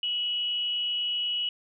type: tone with frequency modulation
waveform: sine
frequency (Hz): 2932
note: F#7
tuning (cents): -16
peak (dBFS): -26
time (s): 0.03-1.49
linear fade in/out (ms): 2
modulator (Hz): 315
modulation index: 0.23
effects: none